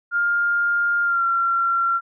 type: tone with pitch glide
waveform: sine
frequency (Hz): 1406 to 1368.3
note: F6 to F6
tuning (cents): +11 to -36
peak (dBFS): -17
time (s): 0.11-2.01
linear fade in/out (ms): 50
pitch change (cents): -47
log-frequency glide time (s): 1.03-1.24
effects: none